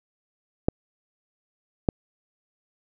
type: clicks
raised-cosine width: 2 ms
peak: -6 dBFS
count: 2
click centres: 0.685 / 1.888 s
effects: none